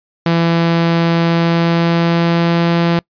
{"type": "tone with pitch glide", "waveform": "sawtooth", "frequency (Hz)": [167.7, 169.65], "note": ["E3", "F3"], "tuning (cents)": [30, -50], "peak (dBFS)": -7, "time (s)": [0.26, 2.99], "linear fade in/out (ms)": 2, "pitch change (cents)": 20, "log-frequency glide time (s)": [1.21, 2.75], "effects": ["noise-tail reverb RT60 0.1 s tail -26 dB re dry", "resampled to 11025 Hz"]}